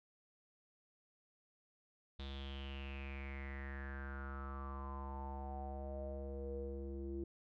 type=tone with low-pass filter sweep; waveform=square; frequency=68.4 Hz; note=C#2; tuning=23 cents flat; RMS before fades=-45 dBFS; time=2.19-7.24 s; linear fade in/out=5 ms; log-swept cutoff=3700 to 350 Hz; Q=8.2; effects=none